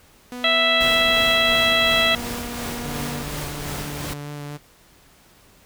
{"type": "tone with pitch glide", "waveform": "sawtooth", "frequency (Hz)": [247.1, 239.2], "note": ["B3", "A#3"], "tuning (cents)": [1, 45], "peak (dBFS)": -27, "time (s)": [0.32, 3.23], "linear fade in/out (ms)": 0, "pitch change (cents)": -56, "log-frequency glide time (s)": [0.98, 1.61]}
{"type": "harmonic tone", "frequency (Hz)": 659.3, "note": "E5", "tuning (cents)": 0, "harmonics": [1, 2, 3, 4, 5, 6], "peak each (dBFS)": [-23, -25, -22, -23, -20, -26], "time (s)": [0.44, 2.15], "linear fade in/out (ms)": 2}
{"type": "noise with tremolo", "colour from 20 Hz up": "pink", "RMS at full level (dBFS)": -30, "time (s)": [0.8, 4.14], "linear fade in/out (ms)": 10, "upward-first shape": "sine", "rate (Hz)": 2.8, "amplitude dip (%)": 35}
{"type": "tone with vibrato", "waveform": "sawtooth", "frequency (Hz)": 145.9, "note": "D3", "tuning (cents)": -11, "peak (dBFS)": -27, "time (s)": [2.83, 4.58], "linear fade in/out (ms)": 20, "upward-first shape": "sine", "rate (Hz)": 4.2, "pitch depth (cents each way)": 13}
{"effects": ["pink hiss -53 dBFS RMS until 5.65 s"]}